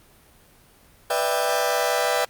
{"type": "chord", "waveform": "sawtooth", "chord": "E minor seventh", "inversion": "second", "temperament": "just", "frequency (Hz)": [494.4, 593.3, 659.3, 791.1], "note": ["B4", "D5", "E5", "G5"], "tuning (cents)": [2, 18, 0, 16], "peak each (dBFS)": -22, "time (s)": [1.1, 2.25], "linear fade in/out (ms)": 5, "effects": ["pink hiss -54 dBFS RMS until 2.29 s", "Opus 32 kbps"]}